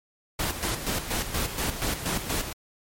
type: noise with tremolo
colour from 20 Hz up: pink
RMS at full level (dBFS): -27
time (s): 0.39-2.53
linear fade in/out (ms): 5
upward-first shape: square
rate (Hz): 4.2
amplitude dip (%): 60
effects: MP3 64 kbps